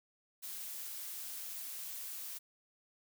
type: noise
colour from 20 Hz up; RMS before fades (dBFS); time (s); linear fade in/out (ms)
blue; -44; 0.42-2.39; 20
effects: none